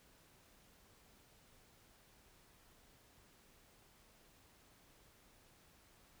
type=silence; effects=pink hiss -67 dBFS RMS until 6.2 s